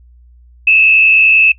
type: tone with frequency modulation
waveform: sine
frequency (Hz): 2608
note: E7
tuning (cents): -19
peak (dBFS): -5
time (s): 0.67-1.52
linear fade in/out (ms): 5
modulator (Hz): 70.2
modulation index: 1
effects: noise-tail reverb RT60 0.1 s tail -19 dB re dry + added 60 Hz sine -40 dBFS peak until 1.58 s